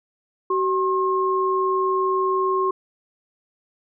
sine tone pair together, 378.6 / 1071.7 Hz, F#4 / C6, +40 / +41 cents, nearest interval octave + tritone, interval 1801 cents, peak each -21 dBFS, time 0.5-2.71 s, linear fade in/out 5 ms, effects none

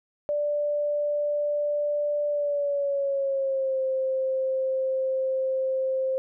sine tone with pitch glide, 587.3 to 526.3 Hz, D5 to C5, 0 to +10 cents, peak -23 dBFS, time 0.29-6.18 s, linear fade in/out 0 ms, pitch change -190 cents, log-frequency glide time 2.28-3.81 s, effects none

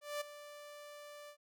sawtooth tone with ADSR envelope, 587.3 Hz, D5, in tune, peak -32 dBFS, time 0.01-1.37 s, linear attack 200 ms, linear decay 11 ms, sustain -14 dB, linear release 80 ms, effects none

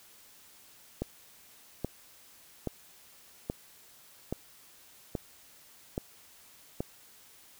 click train, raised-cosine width 2 ms, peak -18 dBFS, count 8, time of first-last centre 1.02-6.805 s, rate 1.21 Hz, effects white hiss -57 dBFS RMS until 7.59 s

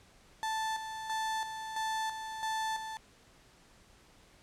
35% pulse tone with tremolo, 880 Hz, A5, in tune, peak -30 dBFS, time 0.43-2.97 s, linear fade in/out 0 ms, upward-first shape square, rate 1.5 Hz, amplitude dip 55%, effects pink hiss -61 dBFS RMS until 4.42 s + low-pass 9000 Hz 12 dB/octave

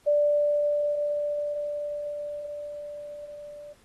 sine tone with level ramp, 587.3 Hz, D5, in tune, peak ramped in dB -18 to -40 dBFS, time 0.06-3.74 s, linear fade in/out 20 ms, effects pink hiss -61 dBFS RMS until 3.84 s + AAC 32 kbps

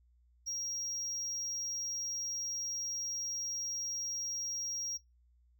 triangle tone, 5630 Hz, F8, 13 cents sharp, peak -34 dBFS, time 0.46-4.98 s, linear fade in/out 20 ms, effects noise-tail reverb RT60 0.2 s tail -19 dB re dry + added 60 Hz sine -64 dBFS peak until 5.59 s

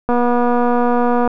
click train, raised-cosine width 1 ms, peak -4 dBFS, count 288, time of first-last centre 0.09-1.276 s, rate 242 Hz, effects none

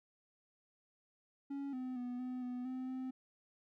triangle tone with pitch steps, 279 / 255.2 / 246.2 / 252.6 / 248.1 / 257.1 / 258.8 Hz, C#4 / C4 / B3 / B3 / B3 / C4 / C4, +11 / -43 / -5 / +39 / +8 / -30 / -19 cents, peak -37 dBFS, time 1.5-3.11 s, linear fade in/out 10 ms, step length 230 ms, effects none

